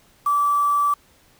sine tone with quantisation, 1158 Hz, D6, 25 cents flat, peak -16 dBFS, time 0.26-0.94 s, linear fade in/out 5 ms, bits 6, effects pink hiss -56 dBFS RMS until 1.39 s

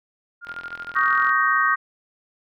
sine tone with tremolo, 1409 Hz, F6, 15 cents sharp, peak -29 dBFS, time 0.41-1.31 s, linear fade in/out 50 ms, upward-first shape square, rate 13 Hz, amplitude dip 70%
click train, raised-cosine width 0.3 ms, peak -23 dBFS, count 36, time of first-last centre 0.47-1.294 s, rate 42.5 Hz
sine chord, Eb dominant seventh, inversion third, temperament just, 1120.1 / 1244.5 / 1555.6 / 1866.8 Hz, Db6 / Eb6 / G6 / Bb6, +18 / 0 / -14 / +2 cents, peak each -22 dBFS, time 0.95-1.76 s, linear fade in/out 20 ms
effects none

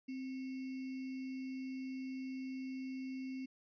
sine tone with sample-and-hold, 261.6 Hz, C4, in tune, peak -40 dBFS, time 0.08-3.46 s, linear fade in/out 10 ms, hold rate 2450 Hz, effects resampled to 11025 Hz

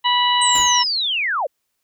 harmonic tone, 980 Hz, B5, 14 cents flat, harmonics 1 / 2 / 3 / 4, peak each -17 / -24 / -19 / -23 dBFS, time 0.04-0.84 s, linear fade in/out 20 ms
sine linear sweep, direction down, 8372 to 464.6 Hz, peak -18 dBFS, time 0.41-1.47 s, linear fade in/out 10 ms
pink noise with exponential decay, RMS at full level -28 dBFS, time 0.55-0.94 s, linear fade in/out 2 ms, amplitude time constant 83 ms
effects white hiss -73 dBFS RMS until 1.83 s

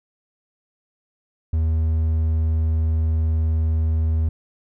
triangle tone, 79.8 Hz, D#2, 44 cents sharp, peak -15 dBFS, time 1.53-4.29 s, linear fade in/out 5 ms, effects none

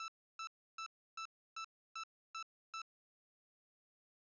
sawtooth tone bursts, 1322 Hz, E6, 5 cents sharp, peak -39 dBFS, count 8, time 0-2.818 s, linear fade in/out 2 ms, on 81 ms, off 310 ms, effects resampled to 16000 Hz

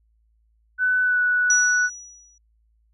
sine tone with pitch glide, 1500 to 1476.8 Hz, F#6 to F#6, +23 to -4 cents, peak -17 dBFS, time 0.78-1.9 s, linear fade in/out 50 ms, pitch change -27 cents, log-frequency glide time 1.03-1.2 s
sine tone with exponential decay, 5850 Hz, F#8, 21 cents flat, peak -15 dBFS, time 1.5-2.38 s, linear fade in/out 2 ms, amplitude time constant 190 ms
effects added 55 Hz sine -60 dBFS peak until 2.93 s

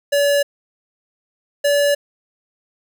square tone pair in turn, 571 / 574.3 Hz, D5 / D5, -49 / -39 cents, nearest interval unison, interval 10 cents, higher second, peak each -14 dBFS, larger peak neither, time 0.12-0.43 / 1.64-1.95 s, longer neither, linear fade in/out 10 ms, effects none

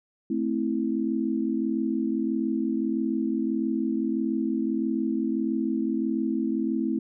sine chord, A minor, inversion none, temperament equal with one note detuned, 220 / 261.6 / 327.5 Hz, A3 / C4 / E4, 0 / 0 / -11 cents, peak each -28 dBFS, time 0.3-6.99 s, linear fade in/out 5 ms, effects none

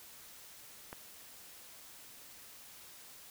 click, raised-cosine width 0.5 ms, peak -28 dBFS, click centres 0.929 s, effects white hiss -54 dBFS RMS until 3.3 s

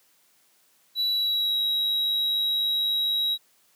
triangle tone with pitch glide, 3936 to 3851 Hz, B7 to B7, -7 to -44 cents, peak -21 dBFS, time 0.95-3.38 s, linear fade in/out 50 ms, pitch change -37 cents, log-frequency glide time 1.09-1.59 s, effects white hiss -63 dBFS RMS until 3.75 s + high-pass 150 Hz 12 dB/octave

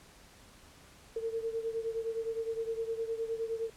sine beating tone pair, 450.6 / 460.3 Hz, A4 / A#4, +41 / -22 cents, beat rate 9.7 Hz, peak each -34 / -38 dBFS, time 1.16-3.7 s, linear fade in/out 5 ms, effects pink hiss -57 dBFS RMS until 3.76 s + low-pass 11000 Hz 12 dB/octave

